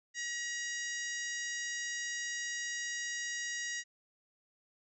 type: harmonic tone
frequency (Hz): 955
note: A#5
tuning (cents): +42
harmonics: 2 / 3 / 4 / 5 / 6 / 7 / 8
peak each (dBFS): -38 / -48 / -48 / -49 / -44 / -44 / -51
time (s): 0.14-3.84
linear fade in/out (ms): 50
effects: none